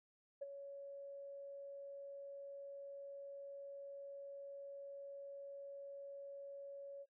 sine tone with ADSR envelope, 559 Hz, C#5, 14 cents sharp, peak -39 dBFS, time 0.41-7.06 s, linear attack 13 ms, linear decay 23 ms, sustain -9 dB, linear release 44 ms, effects noise-tail reverb RT60 0.2 s tail -22 dB re dry + tanh soft clip ceiling -35 dBFS

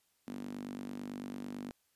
sawtooth tone with high-pass filter, 49 Hz, G1, in tune, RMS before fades -43 dBFS, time 0.27-1.71 s, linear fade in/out 0 ms, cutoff 240 Hz, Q 5.6, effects white hiss -75 dBFS RMS until 1.95 s + resampled to 32000 Hz

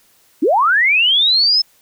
sine linear sweep, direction up, 249.6 to 5274 Hz, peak -10 dBFS, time 0.42-1.62 s, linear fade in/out 10 ms, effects white hiss -54 dBFS RMS until 1.81 s

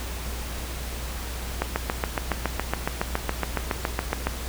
click train, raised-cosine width 0.5 ms, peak -8 dBFS, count 20, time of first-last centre 1.62-4.27 s, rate 7.17 Hz, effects added 60 Hz sine -32 dBFS peak until 4.48 s + pink hiss -36 dBFS RMS until 4.48 s

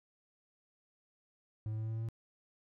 triangle tone with pitch steps, 108.3 / 109.18 / 110.07 / 110.96 / 111.86 / 112.77 / 113.68 Hz, A2 / A2 / A2 / A2 / A2 / A2 / A#2, -27 / -13 / +1 / +15 / +29 / +43 / -43 cents, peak -33 dBFS, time 1.66-2.087 s, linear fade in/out 0 ms, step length 61 ms, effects none

